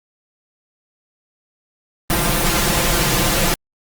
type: noise with comb filter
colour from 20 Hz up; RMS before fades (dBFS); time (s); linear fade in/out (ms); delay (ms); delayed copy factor
pink; -17; 2.1-3.54; 0; 5.8; +0.75
effects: Opus 32 kbps